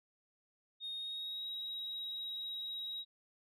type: tone with pitch glide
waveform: sine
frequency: 3710 to 3821 Hz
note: A#7 to A#7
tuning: -9 to +42 cents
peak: -38 dBFS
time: 0.8-3.05 s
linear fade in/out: 50 ms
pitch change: +51 cents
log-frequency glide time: 0.96-1.47 s
effects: tanh soft clip ceiling -36 dBFS